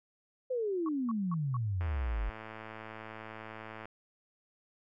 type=exponential sweep; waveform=sine; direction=down; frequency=525 to 45 Hz; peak=-30 dBFS; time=0.5-2.3 s; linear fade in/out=10 ms
type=tone bursts; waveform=sine; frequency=1112 Hz; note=C#6; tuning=5 cents sharp; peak=-37 dBFS; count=4; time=0.86-1.568 s; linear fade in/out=2 ms; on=27 ms; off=200 ms
type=click train; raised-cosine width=0.5 ms; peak=-29 dBFS; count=226; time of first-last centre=1.81-3.855 s; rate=110 Hz
effects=none